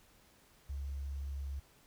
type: tone with quantisation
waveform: sine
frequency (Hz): 69.3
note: C#2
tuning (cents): 0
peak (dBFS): -37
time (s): 0.69-1.6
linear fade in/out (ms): 10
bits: 11
effects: pink hiss -65 dBFS RMS until 1.86 s